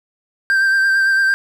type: tone with vibrato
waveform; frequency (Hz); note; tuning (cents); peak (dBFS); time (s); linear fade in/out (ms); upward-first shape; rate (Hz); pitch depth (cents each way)
triangle; 1573; G6; +6; -10; 0.5-1.34; 0; sine; 8.9; 24
effects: none